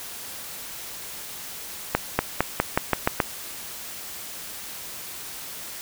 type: accelerating click train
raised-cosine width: 0.5 ms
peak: -3 dBFS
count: 8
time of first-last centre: 1.95-3.202 s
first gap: 240 ms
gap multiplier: 0.9
effects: white hiss -37 dBFS RMS until 5.81 s